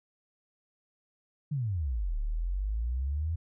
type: exponential two-way sweep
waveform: sine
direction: down then up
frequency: 155.56 to 35.35 to 85 Hz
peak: -28 dBFS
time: 1.51-3.36 s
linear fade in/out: 10 ms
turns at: 2.18 s
effects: none